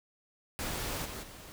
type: noise with level steps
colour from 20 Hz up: pink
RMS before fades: -36 / -42 / -49 dBFS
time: 0.59-1.52 s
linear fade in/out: 0 ms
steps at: 1.04 / 1.22 s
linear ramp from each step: 20 ms
effects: none